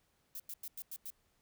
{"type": "noise bursts", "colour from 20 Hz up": "violet", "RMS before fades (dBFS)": -44, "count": 6, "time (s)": [0.35, 1.103], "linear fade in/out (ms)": 2, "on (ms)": 48, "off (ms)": 93, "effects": ["pink hiss -75 dBFS RMS until 1.41 s"]}